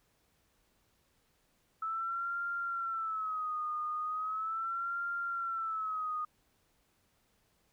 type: tone with vibrato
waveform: sine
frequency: 1305 Hz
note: E6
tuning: 18 cents flat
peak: -33 dBFS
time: 1.82-6.25 s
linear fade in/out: 5 ms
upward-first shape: sine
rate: 0.38 Hz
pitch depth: 110 cents each way
effects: pink hiss -73 dBFS RMS until 7.72 s